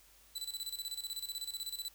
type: tone with tremolo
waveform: sawtooth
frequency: 3986 Hz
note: B7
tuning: 15 cents sharp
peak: -34 dBFS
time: 0.35-1.89 s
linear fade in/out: 10 ms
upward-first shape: square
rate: 16 Hz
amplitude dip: 75%
effects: added 50 Hz sine -68 dBFS peak until 1.94 s + white hiss -63 dBFS RMS until 1.94 s